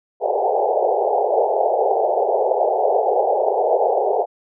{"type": "band-pass noise", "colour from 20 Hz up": "white", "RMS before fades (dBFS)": -18, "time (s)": [0.2, 4.26], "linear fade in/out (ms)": 50, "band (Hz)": [390, 840], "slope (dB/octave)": 96, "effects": []}